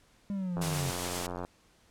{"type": "linear sweep", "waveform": "triangle", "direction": "down", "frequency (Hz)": [203.4, 133], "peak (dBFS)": -29, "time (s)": [0.3, 0.9], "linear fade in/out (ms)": 0}
{"type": "click train", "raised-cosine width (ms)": 1, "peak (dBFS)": -23, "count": 79, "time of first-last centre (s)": [0.57, 1.449], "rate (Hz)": 88.7}
{"type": "noise with tremolo", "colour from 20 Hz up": "white", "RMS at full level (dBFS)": -34, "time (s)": [0.61, 1.27], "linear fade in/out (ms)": 10, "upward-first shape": "triangle", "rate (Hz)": 7.7, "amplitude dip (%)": 25}
{"effects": ["pink hiss -64 dBFS RMS until 1.9 s", "low-pass 10000 Hz 12 dB/octave"]}